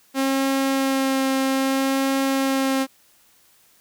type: tone with vibrato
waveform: sawtooth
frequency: 268.6 Hz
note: C4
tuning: 46 cents sharp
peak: -15 dBFS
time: 0.14-2.87 s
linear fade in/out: 50 ms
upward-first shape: sine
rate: 0.62 Hz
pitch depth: 12 cents each way
effects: white hiss -57 dBFS RMS until 3.8 s